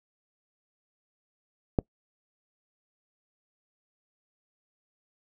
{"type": "click", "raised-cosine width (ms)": 2, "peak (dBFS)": -9, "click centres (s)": 1.788, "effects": ["noise-tail reverb RT60 0.1 s tail -25 dB re dry"]}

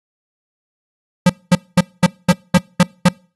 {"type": "tone bursts", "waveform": "square", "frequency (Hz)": 178.8, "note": "F3", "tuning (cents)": 41, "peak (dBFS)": -7, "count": 8, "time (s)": [1.26, 3.088], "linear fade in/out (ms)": 5, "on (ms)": 36, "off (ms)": 220, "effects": ["noise-tail reverb RT60 0.4 s tail -26 dB re dry", "AAC 32 kbps"]}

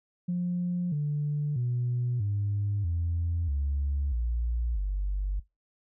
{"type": "tone with pitch steps", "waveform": "sine", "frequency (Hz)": [177.1, 147.21, 122.37, 101.72, 84.55, 70.28, 58.42, 48.56], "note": ["F3", "D3", "B2", "G#2", "E2", "C#2", "A#1", "G1"], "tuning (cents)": [24, 4, -16, -35, 44, 24, 4, -16], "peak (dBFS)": -25, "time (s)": [0.28, 5.4], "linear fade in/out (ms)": 10, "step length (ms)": 640, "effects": ["noise-tail reverb RT60 0.2 s tail -20 dB re dry", "tanh soft clip ceiling -22 dBFS"]}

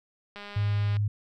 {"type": "click train", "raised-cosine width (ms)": 0.3, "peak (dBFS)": -26, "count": 125, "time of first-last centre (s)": [0.36, 0.968], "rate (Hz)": 204}
{"type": "tone", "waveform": "sine", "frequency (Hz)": 103.83, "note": "G#2", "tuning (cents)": 0, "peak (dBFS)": -23, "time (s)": [0.56, 1.08], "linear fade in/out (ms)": 5}
{"effects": []}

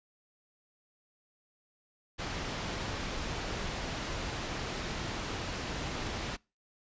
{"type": "low-pass noise", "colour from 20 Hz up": "pink", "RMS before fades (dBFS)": -37, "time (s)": [2.18, 6.37], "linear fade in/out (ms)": 20, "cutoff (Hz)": 5800, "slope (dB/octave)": 12, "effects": ["noise-tail reverb RT60 0.3 s tail -26 dB re dry", "resampled to 16000 Hz"]}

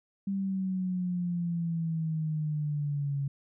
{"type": "exponential sweep", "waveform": "sine", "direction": "down", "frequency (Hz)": [197.4, 138.59], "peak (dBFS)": -28, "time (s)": [0.27, 3.28], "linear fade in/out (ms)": 5, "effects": []}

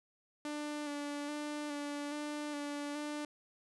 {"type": "tone with vibrato", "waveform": "sawtooth", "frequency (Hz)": 293.3, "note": "D4", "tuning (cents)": -2, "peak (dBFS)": -34, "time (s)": [0.45, 3.25], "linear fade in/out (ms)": 2, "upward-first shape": "square", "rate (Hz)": 1.2, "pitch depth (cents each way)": 21, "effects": ["resampled to 24000 Hz"]}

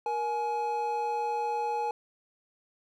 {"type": "tone pair together", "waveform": "triangle", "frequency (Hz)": [471.1, 842.8], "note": ["A#4", "G#5"], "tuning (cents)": [18, 25], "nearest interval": "minor seventh", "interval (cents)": 1007, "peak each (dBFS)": [-32, -27], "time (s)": [0.06, 1.91], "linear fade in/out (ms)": 2, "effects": []}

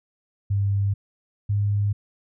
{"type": "tone pair in turn", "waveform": "sine", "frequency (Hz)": [99.9, 102.18], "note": ["G2", "G#2"], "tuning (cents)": [33, -28], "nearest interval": "unison", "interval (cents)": 39, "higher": "second", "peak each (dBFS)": -19, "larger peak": "neither", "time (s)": [[0.5, 0.94], [1.49, 1.93]], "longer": "neither", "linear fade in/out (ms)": 10, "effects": []}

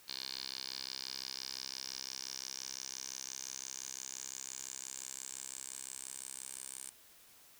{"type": "tone with band-pass filter sweep", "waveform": "10% pulse", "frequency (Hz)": 65.8, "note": "C2", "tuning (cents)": 10, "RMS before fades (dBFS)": -45, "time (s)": [0.08, 6.9], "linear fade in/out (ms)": 5, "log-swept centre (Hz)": [4400, 8900], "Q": 5.7, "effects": ["white hiss -61 dBFS RMS until 7.59 s"]}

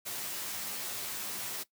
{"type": "noise with comb filter", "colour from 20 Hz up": "white", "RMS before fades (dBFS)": -38, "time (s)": [0.05, 1.64], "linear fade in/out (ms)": 20, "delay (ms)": 12, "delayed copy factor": -0.65, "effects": ["noise-tail reverb RT60 0.1 s tail -17 dB re dry", "high-pass 100 Hz 12 dB/octave"]}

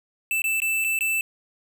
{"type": "tone with dropouts", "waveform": "square", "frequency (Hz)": 2648, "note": "E7", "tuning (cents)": 7, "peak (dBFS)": -22, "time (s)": [0.31, 1.21], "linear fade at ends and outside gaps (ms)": 1, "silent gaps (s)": [[0.419, 0.441], [0.602, 0.619], [0.842, 0.846], [0.99, 1.008]], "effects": []}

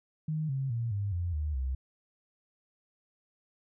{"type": "tone with pitch steps", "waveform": "sine", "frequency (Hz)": [155.56, 134.64, 116.54, 100.87, 87.31, 75.57, 65.4], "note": ["D#3", "C3", "A#2", "G2", "F2", "D#2", "C2"], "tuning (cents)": [0, 50, 0, 50, 0, -50, 0], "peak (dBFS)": -29, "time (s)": [0.28, 1.75], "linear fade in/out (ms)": 5, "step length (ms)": 210, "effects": []}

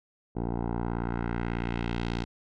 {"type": "tone with low-pass filter sweep", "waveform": "10% pulse", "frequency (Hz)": 58.27, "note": "A#1", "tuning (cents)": 0, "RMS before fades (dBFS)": -31, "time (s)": [0.35, 2.25], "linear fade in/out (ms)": 20, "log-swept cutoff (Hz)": [630, 4500], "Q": 1.4, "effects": []}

